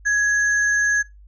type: tone pair together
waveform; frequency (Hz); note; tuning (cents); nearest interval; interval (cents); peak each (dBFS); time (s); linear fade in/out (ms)
sine; 1671 / 6309; G#6 / G8; +10 / +10; octave + major seventh; 2300; -16 / -28; 0.05-1.03; 20
effects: noise-tail reverb RT60 0.2 s tail -21 dB re dry + added 50 Hz sine -43 dBFS peak until 1.27 s